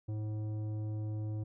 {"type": "tone with tanh clipping", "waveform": "triangle", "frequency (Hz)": 107.2, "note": "A2", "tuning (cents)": -45, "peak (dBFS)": -36, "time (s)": [0.08, 1.44], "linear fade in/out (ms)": 10, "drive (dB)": 15, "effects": []}